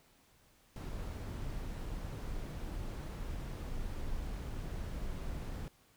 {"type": "noise", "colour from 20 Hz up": "brown", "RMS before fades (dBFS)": -40, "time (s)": [0.76, 5.68], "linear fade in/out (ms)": 0, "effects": ["pink hiss -67 dBFS RMS until 5.96 s"]}